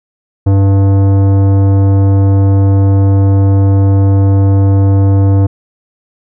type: tone with tanh clipping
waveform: sine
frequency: 98 Hz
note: G2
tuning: in tune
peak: -7 dBFS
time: 0.46-5.47 s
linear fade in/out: 10 ms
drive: 15 dB
effects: none